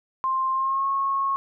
sine tone with pitch glide, 1053 to 1093.3 Hz, C6 to C#6, +11 to -24 cents, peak -21 dBFS, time 0.24-1.36 s, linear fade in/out 0 ms, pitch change +65 cents, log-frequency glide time 0.52-0.87 s, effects none

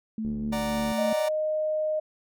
sine tone with pitch glide, 219.8 to 222.6 Hz, A3 to A3, -2 to +20 cents, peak -28 dBFS, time 0.18-1.13 s, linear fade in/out 2 ms, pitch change +22 cents, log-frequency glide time 0.35-0.82 s
click train, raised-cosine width 3 ms, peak -27 dBFS, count 51, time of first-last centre 0.25-0.918 s, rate 74.9 Hz
40% pulse chord, D augmented, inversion none, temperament equal, 587.3 / 740 / 932.3 Hz, D5 / F#5 / A#5, 0 / 0 / 0 cents, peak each -30 / -36 / -34 dBFS, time 0.52-1.29 s, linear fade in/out 10 ms
sine tone, 618 Hz, D#5, 12 cents flat, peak -24 dBFS, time 0.98-2 s, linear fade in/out 10 ms
effects none

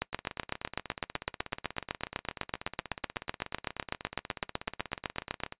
two click trains, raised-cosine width 0.3 ms, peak -13 / -22 dBFS, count 44 / 90, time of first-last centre 0.02-5.436 / 0.13-5.524 s, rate 7.94 / 16.5 Hz, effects noise-tail reverb RT60 0.1 s tail -20 dB re dry + resampled to 8000 Hz

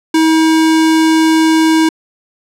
square tone, 319.7 Hz, D#4, 47 cents sharp, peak -8 dBFS, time 0.14-1.89 s, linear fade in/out 5 ms, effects low-pass 10000 Hz 12 dB/octave

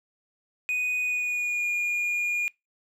triangle tone with pitch glide, 2486 to 2429 Hz, D#7 to D#7, -2 to -42 cents, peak -23 dBFS, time 0.69-2.48 s, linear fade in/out 0 ms, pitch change -40 cents, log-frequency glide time 1.01-1.67 s, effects noise-tail reverb RT60 0.2 s tail -23 dB re dry

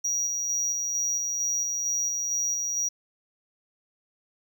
triangle tone with tremolo, 5760 Hz, F#8, 47 cents flat, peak -23 dBFS, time 0.04-2.89 s, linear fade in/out 10 ms, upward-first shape square, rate 2.2 Hz, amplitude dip 25%, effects none

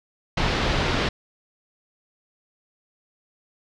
pink low-pass noise, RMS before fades -23 dBFS, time 0.37-1.09 s, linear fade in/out 5 ms, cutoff 4600 Hz, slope 24 dB/octave, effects none

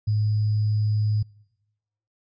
sine tone with sample-and-hold, 106.2 Hz, G#2, 39 cents sharp, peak -19 dBFS, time 0.07-1.23 s, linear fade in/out 10 ms, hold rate 4900 Hz, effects noise-tail reverb RT60 1.0 s tail -26 dB re dry + resampled to 16000 Hz

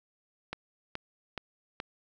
click train, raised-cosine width 0.3 ms, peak -19 dBFS, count 4, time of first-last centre 0.53-1.801 s, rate 2.36 Hz, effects none

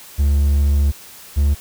triangle tone pair in turn, 71.3 / 71.84 Hz, C#2 / D2, +49 / -38 cents, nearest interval unison, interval 13 cents, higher second, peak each -10 dBFS, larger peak neither, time 0.18-0.92 / 1.36-1.55 s, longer first, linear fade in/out 20 ms, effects white hiss -40 dBFS RMS until 1.6 s

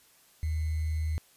sine tone with sample-and-hold, 78.4 Hz, D#2, 14 cents sharp, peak -27 dBFS, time 0.43-1.18 s, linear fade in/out 0 ms, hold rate 2100 Hz, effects white hiss -61 dBFS RMS until 1.36 s + resampled to 32000 Hz

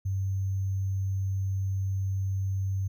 sine tone with sample-and-hold, 96.3 Hz, G2, 30 cents flat, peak -26 dBFS, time 0.05-2.88 s, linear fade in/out 10 ms, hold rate 6300 Hz, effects none

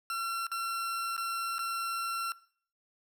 40% pulse tone with dropouts, 1359 Hz, F6, 48 cents flat, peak -31 dBFS, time 0.1-2.32 s, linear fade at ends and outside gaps 1 ms, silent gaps 0.468-0.516 / 1.166-1.178 / 1.583-1.591 s, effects noise-tail reverb RT60 0.5 s tail -19 dB re dry

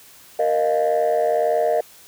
sine chord, Bb suspended fourth, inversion none, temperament equal with one note detuned, 466.2 / 616.9 / 698.5 Hz, Bb4 / Eb5 / F5, 0 / -15 / 0 cents, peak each -20 / -18 / -20 dBFS, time 0.39-1.81 s, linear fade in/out 5 ms, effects tanh soft clip ceiling -12 dBFS + white hiss -47 dBFS RMS until 2.07 s

